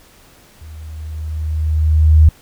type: tone with level ramp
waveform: sine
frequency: 77.78 Hz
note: D#2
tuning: in tune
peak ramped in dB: -32 to -3 dBFS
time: 0.61-2.29 s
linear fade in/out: 5 ms
effects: pink hiss -47 dBFS RMS until 2.41 s